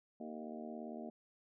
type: harmonic tone with a mistuned harmonic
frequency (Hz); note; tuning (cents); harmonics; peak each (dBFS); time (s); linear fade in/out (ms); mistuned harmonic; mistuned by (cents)
77.78; D#2; 0; 3 / 4 / 5 / 6 / 7 / 8 / 9 / 10; -46 / -52 / -52 / -56 / -62 / -51 / -53 / -62; 0.2-1.1; 5; 6; -25
effects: none